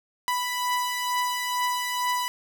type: beating tone pair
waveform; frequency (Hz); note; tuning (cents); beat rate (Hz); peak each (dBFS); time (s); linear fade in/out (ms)
sawtooth; 989 / 991.2; B5 / B5; +2 / +6; 2.2; -22 / -28; 0.28-2.28; 0
effects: none